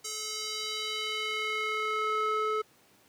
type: tone with band-pass filter sweep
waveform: square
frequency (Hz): 431.6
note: A4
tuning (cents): -33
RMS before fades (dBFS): -32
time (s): 0.04-2.62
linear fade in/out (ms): 10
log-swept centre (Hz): 6800 to 970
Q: 1.9
effects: pink hiss -62 dBFS RMS until 3.08 s + high-pass 150 Hz 12 dB/octave